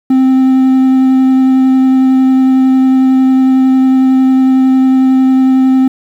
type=tone with vibrato; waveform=triangle; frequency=261.6 Hz; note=C4; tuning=in tune; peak=-3 dBFS; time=0.1-5.88 s; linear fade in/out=5 ms; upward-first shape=triangle; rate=11 Hz; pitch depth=9 cents each way; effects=7-bit